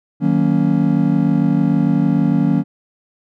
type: chord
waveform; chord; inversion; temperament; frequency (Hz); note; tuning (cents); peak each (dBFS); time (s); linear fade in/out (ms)
triangle; D# minor seventh; none; just; 155.56 / 186.68 / 233.3 / 280; D#3 / F#3 / A#3 / C#4; 0 / +16 / +2 / +18; -16; 0.2-2.64; 50
effects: none